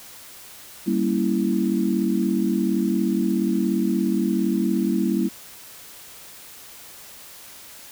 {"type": "chord", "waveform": "sine", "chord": "G diminished seventh", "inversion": "none", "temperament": "equal", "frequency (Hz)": [196, 233.1, 277.2, 329.6], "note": ["G3", "Bb3", "Db4", "Fb4"], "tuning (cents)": [0, 0, 0, 0], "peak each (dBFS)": [-23, -24, -28, -24], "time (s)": [0.86, 5.29], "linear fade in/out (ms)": 20, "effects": ["white hiss -43 dBFS RMS until 7.91 s"]}